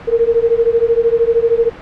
sine beating tone pair, 456.8 / 469.8 Hz, A#4 / A#4, -35 / +13 cents, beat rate 13 Hz, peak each -13 dBFS, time 0.07-1.7 s, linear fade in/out 20 ms, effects pink hiss -33 dBFS RMS until 1.81 s + low-pass 2000 Hz 12 dB/octave

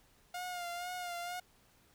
sawtooth tone with vibrato, 709 Hz, F5, 26 cents sharp, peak -35 dBFS, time 0.34-1.4 s, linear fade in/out 5 ms, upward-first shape sine, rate 2.1 Hz, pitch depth 41 cents each way, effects pink hiss -67 dBFS RMS until 1.94 s

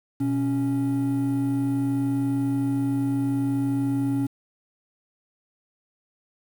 triangle tone pair together, 123.47 / 277.2 Hz, B2 / C#4, 0 / 0 cents, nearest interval octave + major second, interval 1400 cents, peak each -25 / -20 dBFS, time 0.2-4.27 s, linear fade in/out 10 ms, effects tanh soft clip ceiling -13 dBFS + 8-bit

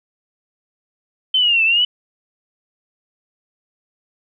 sine linear two-way sweep, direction down then up, 3100 to 2609 to 3009 Hz, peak -12 dBFS, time 1.34-1.85 s, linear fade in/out 5 ms, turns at 1.64 s, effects none

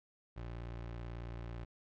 25% pulse tone, 58.27 Hz, A#1, in tune, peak -38 dBFS, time 0.36-1.65 s, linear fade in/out 10 ms, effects low-pass 3000 Hz 12 dB/octave + MP3 64 kbps

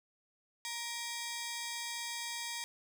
10% pulse ring-modulated tone, 1413 Hz, F6, 20 cents sharp, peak -27 dBFS, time 0.65-2.64 s, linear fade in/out 0 ms, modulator 474 Hz, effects none

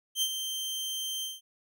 sawtooth tone with ADSR envelope, 3136 Hz, G7, in tune, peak -21 dBFS, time 0.15-1.41 s, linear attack 68 ms, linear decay 63 ms, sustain -8 dB, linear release 180 ms, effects none

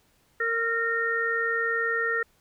harmonic tone, 460.1 Hz, A#4, 23 cents flat, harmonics 1 / 3 / 4, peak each -30 / -29 / -26 dBFS, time 0.4-2.23 s, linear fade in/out 5 ms, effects pink hiss -65 dBFS RMS until 2.4 s

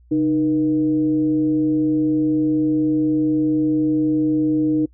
sine tone with frequency modulation, 308.1 Hz, D#4, 17 cents flat, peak -15 dBFS, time 0.11-4.86 s, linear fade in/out 10 ms, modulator 172 Hz, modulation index 0.41, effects noise-tail reverb RT60 0.1 s tail -26 dB re dry + added 60 Hz sine -48 dBFS peak until 4.93 s

